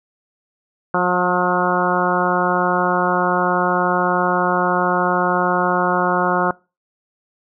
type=harmonic tone with a mistuned harmonic; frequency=179.3 Hz; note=F3; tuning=46 cents sharp; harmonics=1 / 2 / 3 / 4 / 5 / 6 / 7 / 8; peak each=-23 / -23 / -23 / -23 / -23 / -23 / -23 / -23 dBFS; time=0.94-6.51 s; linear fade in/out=2 ms; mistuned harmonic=7; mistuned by=+23 cents; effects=noise-tail reverb RT60 0.3 s tail -24 dB re dry